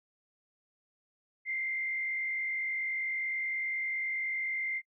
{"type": "tone with frequency modulation", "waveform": "sine", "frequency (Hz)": 2093, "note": "C7", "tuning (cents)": 0, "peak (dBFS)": -31, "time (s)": [1.45, 4.82], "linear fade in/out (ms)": 50, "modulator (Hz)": 49.7, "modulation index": 0.82, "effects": ["noise-tail reverb RT60 0.1 s tail -24 dB re dry"]}